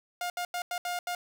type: tone bursts at uneven times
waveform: sawtooth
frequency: 709 Hz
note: F5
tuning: 26 cents sharp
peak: -27 dBFS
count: 6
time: 0.21-0.3 / 0.37-0.45 / 0.54-0.62 / 0.71-0.78 / 0.85-0.99 / 1.07-1.15 s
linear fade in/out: 2 ms
effects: none